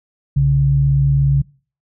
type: tone pair together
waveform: sine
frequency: 61.73 / 138.59 Hz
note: B1 / C#3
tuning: 0 / 0 cents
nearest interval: octave + major second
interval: 1400 cents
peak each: -20 / -11 dBFS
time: 0.36-1.42 s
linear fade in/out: 10 ms
effects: noise-tail reverb RT60 0.4 s tail -23 dB re dry